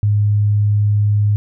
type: tone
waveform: sine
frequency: 103.83 Hz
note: G#2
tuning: in tune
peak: -11 dBFS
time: 0.03-1.36 s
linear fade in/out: 0 ms
effects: none